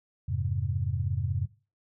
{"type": "chord", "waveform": "sine", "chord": "F minor", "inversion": "none", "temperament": "equal with one note detuned", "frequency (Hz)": [87.31, 103.83, 132.79], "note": ["F2", "Ab2", "C3"], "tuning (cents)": [0, 0, 26], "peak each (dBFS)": -31, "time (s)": [0.28, 1.46], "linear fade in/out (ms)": 10, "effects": ["noise-tail reverb RT60 0.3 s tail -17 dB re dry"]}